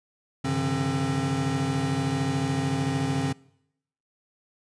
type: tone cluster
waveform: square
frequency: 97.3 / 135.2 / 148.7 / 170.1 / 267.7 Hz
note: G2 / C#3 / D3 / F3 / C4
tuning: -12 / -43 / +22 / -45 / +40 cents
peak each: -37 / -30 / -31 / -37 / -29 dBFS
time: 0.44-3.33 s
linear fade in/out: 10 ms
effects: noise-tail reverb RT60 0.8 s tail -24 dB re dry + resampled to 22050 Hz